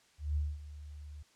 sine tone with ADSR envelope, 74.2 Hz, D2, 18 cents sharp, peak -28 dBFS, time 0.18-1.23 s, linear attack 180 ms, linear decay 220 ms, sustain -16 dB, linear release 10 ms, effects white hiss -66 dBFS RMS until 1.35 s + low-pass 7000 Hz 12 dB/octave

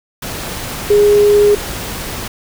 sine tone in noise, 412.6 Hz, G#4, 11 cents flat, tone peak -6 dBFS, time 0.9-1.55 s, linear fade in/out 5 ms, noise pink, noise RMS -24 dBFS, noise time 0.22-2.28 s, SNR +15 dB, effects none

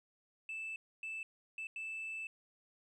sine tone bursts at uneven times, 2637 Hz, E7, in tune, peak -38 dBFS, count 4, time 0.49-0.76 / 1.03-1.23 / 1.58-1.67 / 1.76-2.27 s, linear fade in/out 2 ms, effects tanh soft clip ceiling -38 dBFS + 13-bit

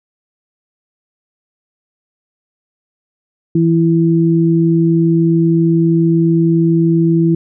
sine tone pair together, 164.81 / 332.1 Hz, E3 / E4, 0 / +13 cents, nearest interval octave, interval 1213 cents, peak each -11 / -12 dBFS, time 3.55-7.35 s, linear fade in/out 5 ms, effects none

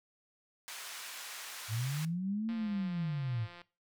pink band-pass noise, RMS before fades -45 dBFS, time 0.68-2.05 s, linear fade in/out 0 ms, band 1300 to 14000 Hz, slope 12 dB/octave
sine linear two-way sweep, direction up then down, 103.83 to 230.9 to 103.83 Hz, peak -32 dBFS, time 1.68-3.48 s, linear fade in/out 50 ms, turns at 2.52 s
click train, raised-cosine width 0.3 ms, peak -35 dBFS, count 197, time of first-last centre 2.49-3.616 s, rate 174 Hz
effects noise-tail reverb RT60 0.3 s tail -19 dB re dry

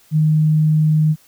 sine tone, 154.8 Hz, D#3, 9 cents flat, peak -11 dBFS, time 0.11-1.16 s, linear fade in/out 50 ms, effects white hiss -52 dBFS RMS until 1.27 s

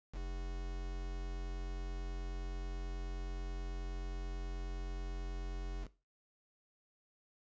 triangle tone with quantisation, 44.68 Hz, F1, 40 cents sharp, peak -36 dBFS, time 0.12-5.88 s, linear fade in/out 50 ms, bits 8, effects noise-tail reverb RT60 0.3 s tail -17 dB re dry + resampled to 16000 Hz

